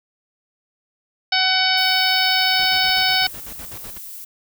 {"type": "harmonic tone", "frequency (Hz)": 751, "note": "F#5", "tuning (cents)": 26, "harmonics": [1, 2, 3, 4, 5, 6, 7], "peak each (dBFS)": [-23, -23, -23, -23, -23, -23, -23], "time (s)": [1.32, 3.27], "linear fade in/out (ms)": 5}
{"type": "noise", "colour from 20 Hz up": "violet", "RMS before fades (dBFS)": -35, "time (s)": [1.77, 4.25], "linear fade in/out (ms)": 10}
{"type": "noise with tremolo", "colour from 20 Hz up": "pink", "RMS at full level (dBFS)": -38, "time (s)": [2.59, 3.98], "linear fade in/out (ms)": 5, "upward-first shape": "square", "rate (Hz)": 8, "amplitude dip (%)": 75}
{"effects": []}